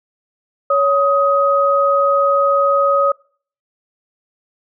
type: tone pair together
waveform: sine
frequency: 559.9 / 1257 Hz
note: C#5 / D#6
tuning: +17 / +17 cents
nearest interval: octave + major second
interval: 1400 cents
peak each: -14 dBFS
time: 0.7-3.12 s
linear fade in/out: 5 ms
effects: noise-tail reverb RT60 0.5 s tail -26 dB re dry